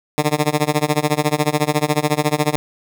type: tone with tremolo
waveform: 10% pulse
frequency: 150 Hz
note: D3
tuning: 37 cents sharp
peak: -4 dBFS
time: 0.18-2.56 s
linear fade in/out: 0 ms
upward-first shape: sine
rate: 14 Hz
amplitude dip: 95%
effects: none